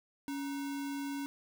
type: tone with sample-and-hold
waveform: sine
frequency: 280 Hz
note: C#4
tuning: 18 cents sharp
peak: -35 dBFS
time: 0.28-1.26 s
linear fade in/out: 0 ms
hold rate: 1225 Hz
effects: none